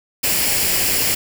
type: noise with comb filter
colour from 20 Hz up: white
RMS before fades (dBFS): -18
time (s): 0.23-1.15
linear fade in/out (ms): 10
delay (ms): 0.4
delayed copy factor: +0.5
effects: none